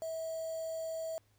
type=tone with quantisation; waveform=sine; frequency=648 Hz; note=E5; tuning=30 cents flat; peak=-36 dBFS; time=0.02-1.18 s; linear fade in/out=0 ms; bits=8; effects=added 104 Hz sine -69 dBFS peak until 1.38 s + pink hiss -73 dBFS RMS until 1.38 s